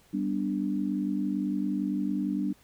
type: chord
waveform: sine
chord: G major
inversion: none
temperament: equal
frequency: 196 / 246.9 / 293.7 Hz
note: G3 / B3 / D4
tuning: 0 / 0 / 0 cents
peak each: -30 / -33 / -30 dBFS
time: 0.13-2.53 s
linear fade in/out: 10 ms
effects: pink hiss -61 dBFS RMS until 2.63 s